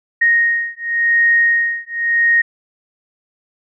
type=beating tone pair; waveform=sine; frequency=1864.7 / 1865.61 Hz; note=A#6 / A#6; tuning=0 / +1 cents; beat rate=0.91 Hz; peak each=-15 dBFS; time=0.21-2.42 s; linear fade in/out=10 ms; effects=none